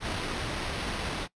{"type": "noise with sample-and-hold", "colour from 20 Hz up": "pink", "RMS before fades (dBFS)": -33, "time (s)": [0, 1.28], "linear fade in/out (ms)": 50, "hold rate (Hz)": 7350, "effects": ["noise-tail reverb RT60 0.1 s tail -20 dB re dry", "resampled to 22050 Hz"]}